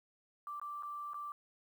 sine tone with dropouts, 1173 Hz, D6, 2 cents flat, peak -40 dBFS, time 0.47-1.32 s, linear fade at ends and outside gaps 1 ms, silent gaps 0.598-0.615 / 0.825-0.832 / 1.134-1.143 s, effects 11-bit

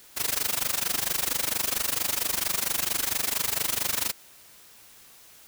white noise with amplitude modulation, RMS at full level -24 dBFS, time 0.16-4.12 s, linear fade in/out 20 ms, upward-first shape sine, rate 24.4 Hz, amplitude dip 90%, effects white hiss -52 dBFS RMS until 5.47 s

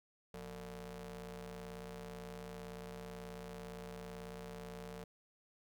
sawtooth ring-modulated tone, 136.8 Hz, C#3, 23 cents flat, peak -39 dBFS, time 0.34-5.04 s, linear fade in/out 2 ms, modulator 313 Hz, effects 12-bit

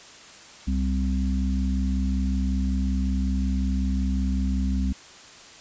harmonic tone, 65.41 Hz, C2, in tune, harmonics 1 / 3 / 4, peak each -23 / -27 / -31 dBFS, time 0.67-4.93 s, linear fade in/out 10 ms, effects white hiss -46 dBFS RMS until 5.6 s + resampled to 16000 Hz

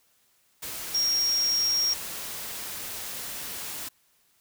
sine tone in noise, 5588 Hz, F8, in tune, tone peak -22 dBFS, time 0.94-1.94 s, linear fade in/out 10 ms, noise white, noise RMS -36 dBFS, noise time 0.62-3.89 s, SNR +11 dB, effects white hiss -66 dBFS RMS until 4.4 s

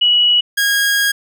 sine / sawtooth tone pair in turn, 2928 / 1636.7 Hz, F#7 / G#6, -19 / -26 cents, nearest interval minor seventh, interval 1007 cents, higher first, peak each -9 dBFS, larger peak neither, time 0.01-0.41 / 0.57-1.12 s, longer second, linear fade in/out 10 ms, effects none

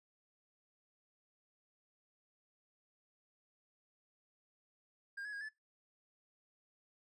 triangle tone with pitch steps, 1611 / 1691 / 1635 / 1734 Hz, G6 / G#6 / G#6 / A6, +47 / +31 / -28 / -26 cents, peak -40 dBFS, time 5.17-5.49 s, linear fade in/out 10 ms, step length 80 ms, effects noise-tail reverb RT60 0.2 s tail -19 dB re dry + resampled to 24000 Hz

